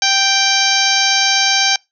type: harmonic tone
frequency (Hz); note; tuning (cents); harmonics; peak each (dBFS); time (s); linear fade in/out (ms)
784; G5; 0; 1 / 2 / 3 / 4 / 5 / 6 / 7 / 8; -20 / -20 / -20 / -20 / -20 / -20 / -20 / -20; 0.02-1.76; 2
effects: noise-tail reverb RT60 0.2 s tail -25 dB re dry